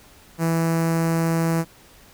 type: tone with notch filter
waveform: sawtooth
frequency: 164.81 Hz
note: E3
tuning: in tune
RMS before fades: -21 dBFS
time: 0.38-1.65 s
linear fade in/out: 50 ms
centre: 3400 Hz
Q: 0.89
effects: pink hiss -50 dBFS RMS until 2.13 s